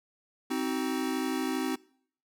square chord, C diminished, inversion none, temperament just, 261.6 / 314 / 376.7 Hz, C4 / Eb4 / Gb4, 0 / +16 / +31 cents, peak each -32 / -34 / -36 dBFS, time 0.5-1.76 s, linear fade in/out 10 ms, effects noise-tail reverb RT60 0.6 s tail -23 dB re dry

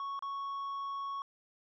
triangle tone with dropouts, 1108.7 Hz, C#6, in tune, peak -34 dBFS, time 0-1.22 s, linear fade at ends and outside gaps 1 ms, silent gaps 0.192-0.224 s, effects resampled to 16000 Hz

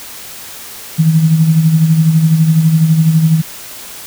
sine tone with tremolo, 160.2 Hz, E3, 49 cents flat, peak -4 dBFS, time 0.98-3.42 s, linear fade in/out 20 ms, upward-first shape sine, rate 12 Hz, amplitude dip 55%, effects white hiss -30 dBFS RMS until 4.06 s

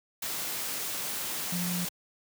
sine tone in noise, 177.4 Hz, F3, 27 cents sharp, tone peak -30 dBFS, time 1.52-1.85 s, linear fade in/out 5 ms, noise white, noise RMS -34 dBFS, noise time 0.22-1.89 s, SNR +1 dB, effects high-pass 100 Hz 12 dB/octave

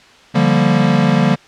square chord, G minor seventh, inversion second, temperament equal, 146.83 / 174.61 / 196 / 233.1 Hz, D3 / F3 / G3 / Bb3, 0 / 0 / 0 / 0 cents, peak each -17 dBFS, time 0.34-1.36 s, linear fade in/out 20 ms, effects white hiss -44 dBFS RMS until 1.47 s + low-pass 4000 Hz 12 dB/octave

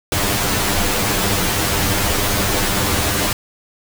pink noise with comb filter, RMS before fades -18 dBFS, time 0.12-3.33 s, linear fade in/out 2 ms, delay 10 ms, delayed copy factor +0.85, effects none

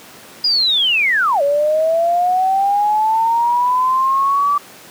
sine linear two-way sweep, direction down then up, 4978 to 559 to 1162 Hz, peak -12 dBFS, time 0.44-4.58 s, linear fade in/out 5 ms, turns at 1.42 s, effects pink hiss -39 dBFS RMS until 4.9 s + high-pass 200 Hz 12 dB/octave

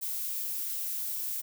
violet noise, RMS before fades -34 dBFS, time 0.01-1.42 s, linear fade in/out 20 ms, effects none

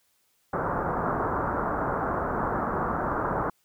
white low-pass noise, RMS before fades -28 dBFS, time 0.53-3.5 s, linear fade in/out 5 ms, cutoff 1400 Hz, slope 48 dB/octave, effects white hiss -69 dBFS RMS until 3.64 s

